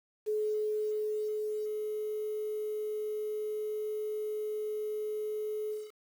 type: tone with ADSR envelope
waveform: sine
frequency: 426.3 Hz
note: G#4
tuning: 45 cents sharp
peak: -28 dBFS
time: 0.26-5.92 s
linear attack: 26 ms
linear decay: 1400 ms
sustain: -4 dB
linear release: 210 ms
effects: 9-bit